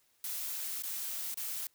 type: noise with dropouts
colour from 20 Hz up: blue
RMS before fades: -38 dBFS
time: 0.24-1.67 s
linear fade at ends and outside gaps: 2 ms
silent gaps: 0.823-0.835 / 1.343-1.372 s
effects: white hiss -71 dBFS RMS until 1.74 s